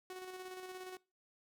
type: tone with tremolo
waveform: sawtooth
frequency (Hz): 370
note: F#4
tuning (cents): 0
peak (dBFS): -40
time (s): 0.1-0.97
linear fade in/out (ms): 2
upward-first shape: square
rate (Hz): 17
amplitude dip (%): 35
effects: noise-tail reverb RT60 0.3 s tail -23 dB re dry